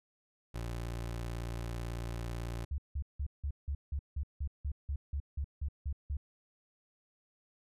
25% pulse tone, 58.1 Hz, A#1, 5 cents flat, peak -33 dBFS, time 0.54-2.65 s, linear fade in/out 10 ms
sine tone bursts, 70.8 Hz, C#2, 37 cents sharp, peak -32 dBFS, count 15, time 2.71-6.17 s, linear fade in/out 5 ms, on 72 ms, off 170 ms
effects resampled to 32000 Hz

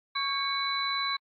sine tone cluster, 1110 / 1616 / 2229 / 3979 Hz, C#6 / G#6 / C#7 / B7, +2 / -48 / +9 / +12 cents, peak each -31 / -38 / -35 / -31 dBFS, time 0.15-1.17 s, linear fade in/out 10 ms, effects AAC 48 kbps

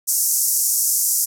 white band-pass noise, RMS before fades -19 dBFS, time 0.07-1.26 s, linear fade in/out 20 ms, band 5600 to 14000 Hz, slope 48 dB/octave, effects none

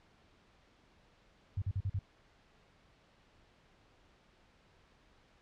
sine tone bursts, 96.7 Hz, G2, 23 cents flat, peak -31 dBFS, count 5, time 1.57-1.991 s, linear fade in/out 5 ms, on 49 ms, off 44 ms, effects pink hiss -66 dBFS RMS until 5.41 s + low-pass 4000 Hz 12 dB/octave

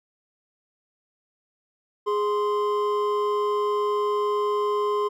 triangle tone pair together, 415.3 / 1042.6 Hz, G#4 / C6, 0 / -6 cents, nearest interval octave + major third, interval 1594 cents, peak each -21 / -24 dBFS, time 2.06-5.09 s, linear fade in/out 20 ms, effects none

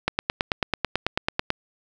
click train, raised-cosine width 0.3 ms, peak -5 dBFS, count 14, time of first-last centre 0.08-1.504 s, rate 9.13 Hz, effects none

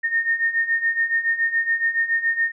sine beating tone pair, 1829 / 1836.1 Hz, A#6 / A#6, -33 / -27 cents, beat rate 7.1 Hz, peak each -24 / -20 dBFS, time 0.03-2.52 s, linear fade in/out 20 ms, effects none

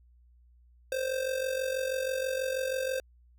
square tone with amplitude modulation, 523.3 Hz, C5, in tune, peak -27 dBFS, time 0.92-3 s, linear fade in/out 2 ms, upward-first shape sine, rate 46.2 Hz, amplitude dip 65%, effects added 60 Hz sine -57 dBFS peak until 3.38 s

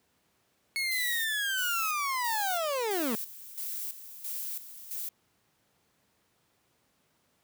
30% pulse linear sweep, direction down, 2200 to 207.7 Hz, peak -26 dBFS, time 0.76-3.15 s, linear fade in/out 0 ms
violet noise with tremolo, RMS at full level -36 dBFS, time 0.91-5.09 s, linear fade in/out 5 ms, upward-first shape square, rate 1.5 Hz, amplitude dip 70%
effects pink hiss -71 dBFS RMS until 7.43 s + high-pass 100 Hz 12 dB/octave

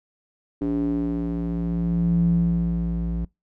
square tone with band-pass filter sweep, 57.3 Hz, A#1, 29 cents flat, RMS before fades -23 dBFS, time 0.61-3.25 s, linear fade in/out 5 ms, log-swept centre 310 to 120 Hz, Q 5, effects noise-tail reverb RT60 0.2 s tail -24 dB re dry

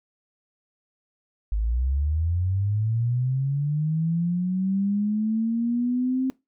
sine linear sweep, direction up, 49.88 to 263.8 Hz, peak -21 dBFS, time 1.52-6.3 s, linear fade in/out 0 ms, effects noise-tail reverb RT60 0.2 s tail -21 dB re dry

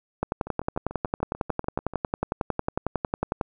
two click trains, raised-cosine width 1 ms, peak -10 / -22 dBFS, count 36 / 11, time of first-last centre 0.23-3.412 / 0.47-1.936 s, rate 11 / 6.82 Hz, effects none

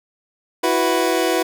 25% pulse chord, E suspended second, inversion none, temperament equal, 329.6 / 370 / 493.9 Hz, E4 / F#4 / B4, 0 / 0 / 0 cents, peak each -17 dBFS, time 0.63-1.43 s, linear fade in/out 10 ms, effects none

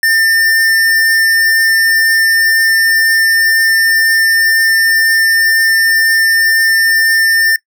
square tone, 1799 Hz, A6, 38 cents sharp, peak -9 dBFS, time 0.03-7.56 s, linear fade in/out 2 ms, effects noise-tail reverb RT60 0.1 s tail -22 dB re dry

